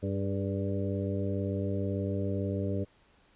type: harmonic tone with a mistuned harmonic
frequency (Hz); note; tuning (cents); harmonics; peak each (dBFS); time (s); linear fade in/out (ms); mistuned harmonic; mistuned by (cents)
98; G2; 0; 1 / 2 / 3 / 4 / 5 / 6; -32 / -35 / -37 / -38 / -39 / -40; 0.02-2.85; 20; 4; +49
effects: pink hiss -64 dBFS RMS until 3.35 s + resampled to 8000 Hz